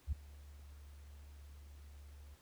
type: tone with ADSR envelope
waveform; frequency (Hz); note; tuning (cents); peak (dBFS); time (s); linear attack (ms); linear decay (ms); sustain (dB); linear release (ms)
sine; 71.8; D2; -39; -29; 0.07-2.36; 54; 6; -23; 21
effects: tanh soft clip ceiling -29 dBFS + pink hiss -67 dBFS RMS until 2.41 s